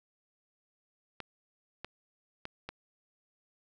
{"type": "clicks", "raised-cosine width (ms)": 0.3, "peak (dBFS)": -23, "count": 4, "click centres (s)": [1.203, 1.846, 2.454, 2.69], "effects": []}